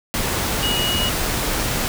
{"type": "tone in noise", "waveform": "sine", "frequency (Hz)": 2900, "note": "F#7", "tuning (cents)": -35, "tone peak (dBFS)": -21, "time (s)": [0.63, 1.09], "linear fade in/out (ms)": 0, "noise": "pink", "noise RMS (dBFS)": -22, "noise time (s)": [0.14, 1.88], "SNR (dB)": -2, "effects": []}